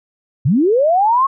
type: linear sweep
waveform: sine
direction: up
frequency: 110 to 1108.7 Hz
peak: -10 dBFS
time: 0.45-1.27 s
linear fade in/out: 10 ms
effects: none